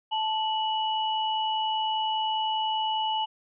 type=tone pair together; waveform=sine; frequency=875 / 2943 Hz; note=A5 / F#7; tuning=-10 / -10 cents; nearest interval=octave + major sixth; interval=2100 cents; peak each=-26 / -30 dBFS; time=0.11-3.26 s; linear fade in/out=20 ms; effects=none